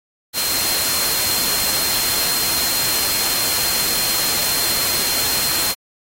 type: tone in noise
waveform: sine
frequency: 4186 Hz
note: C8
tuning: in tune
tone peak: -23 dBFS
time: 0.33-5.75 s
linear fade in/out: 50 ms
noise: white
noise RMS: -20 dBFS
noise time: 0.33-5.75 s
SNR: -6 dB
effects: AAC 48 kbps